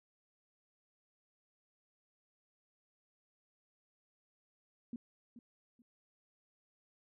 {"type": "tone with echo", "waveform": "sine", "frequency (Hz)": 237.7, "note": "A#3", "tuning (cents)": 34, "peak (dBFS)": -39, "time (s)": [4.93, 4.96], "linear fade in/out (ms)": 2, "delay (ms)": 430, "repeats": 2, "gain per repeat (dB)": -12, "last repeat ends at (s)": 5.82, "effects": []}